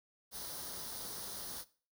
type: noise with comb filter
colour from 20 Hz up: white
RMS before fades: -44 dBFS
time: 0.31-1.65 s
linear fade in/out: 50 ms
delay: 0.2 ms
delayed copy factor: +0.7
effects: noise-tail reverb RT60 0.4 s tail -18 dB re dry